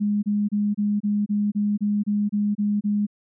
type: tone bursts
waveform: sine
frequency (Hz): 206.7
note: G#3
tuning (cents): -8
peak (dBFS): -19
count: 12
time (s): 0-3.068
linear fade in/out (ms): 20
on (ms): 230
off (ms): 28
effects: none